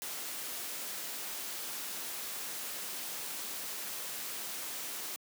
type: noise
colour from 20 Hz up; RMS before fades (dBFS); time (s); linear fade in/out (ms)
white; -40; 0.02-5.16; 0
effects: high-pass 200 Hz 12 dB/octave